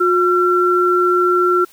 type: tone pair together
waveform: sine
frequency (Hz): 359.4 / 1357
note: F4 / E6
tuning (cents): +50 / +50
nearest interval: octave + major seventh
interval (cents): 2300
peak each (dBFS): -14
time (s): 0-1.65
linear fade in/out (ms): 10
effects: white hiss -48 dBFS RMS until 1.72 s